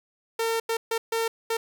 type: tone bursts at uneven times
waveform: sawtooth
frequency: 454.5 Hz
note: A#4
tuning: 44 cents flat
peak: -20 dBFS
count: 5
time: 0.39-0.6 / 0.69-0.77 / 0.91-0.98 / 1.12-1.28 / 1.5-1.57 s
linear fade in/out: 5 ms
effects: none